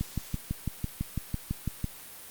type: click train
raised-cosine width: 5 ms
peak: -17 dBFS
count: 12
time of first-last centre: 0.01-1.843 s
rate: 6 Hz
effects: white hiss -46 dBFS RMS until 2.3 s + Opus 48 kbps